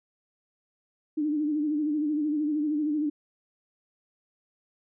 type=tone with vibrato; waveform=sine; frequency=300.6 Hz; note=D4; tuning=40 cents sharp; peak=-24 dBFS; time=1.17-3.1 s; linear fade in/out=10 ms; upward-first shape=sine; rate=13 Hz; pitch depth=63 cents each way; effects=none